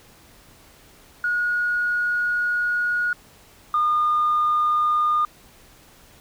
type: tone pair in turn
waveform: sine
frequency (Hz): 1447 / 1216.8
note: F#6 / D#6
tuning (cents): -39 / -39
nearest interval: minor third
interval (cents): 300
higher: first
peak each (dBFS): -19 / -16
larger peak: second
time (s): 1.24-3.13 / 3.74-5.25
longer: first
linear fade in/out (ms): 2
effects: tanh soft clip ceiling -13 dBFS + pink hiss -51 dBFS RMS until 6.2 s